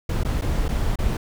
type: noise with dropouts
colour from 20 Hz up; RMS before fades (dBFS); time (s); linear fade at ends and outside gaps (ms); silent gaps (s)
brown; -22; 0.09-1.17; 5; 0.235-0.248 / 0.413-0.419 / 0.682-0.688 / 0.958-0.987
effects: none